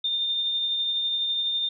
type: tone with tremolo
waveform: sine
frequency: 3618 Hz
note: A7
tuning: 48 cents sharp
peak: -22 dBFS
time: 0.04-1.69 s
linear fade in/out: 5 ms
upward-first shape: triangle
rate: 12 Hz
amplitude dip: 30%
effects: none